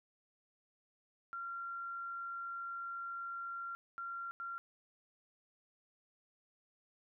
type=tone bursts at uneven times; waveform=sine; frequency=1377 Hz; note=F6; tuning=25 cents flat; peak=-40 dBFS; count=3; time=1.33-3.75 / 3.98-4.31 / 4.4-4.58 s; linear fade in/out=0 ms; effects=none